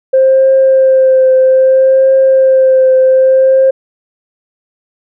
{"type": "tone with vibrato", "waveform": "sine", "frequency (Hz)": 526, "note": "C5", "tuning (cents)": 9, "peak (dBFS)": -3, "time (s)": [0.13, 3.71], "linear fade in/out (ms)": 10, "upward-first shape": "triangle", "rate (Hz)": 0.62, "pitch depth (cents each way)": 21, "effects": ["tanh soft clip ceiling 0 dBFS"]}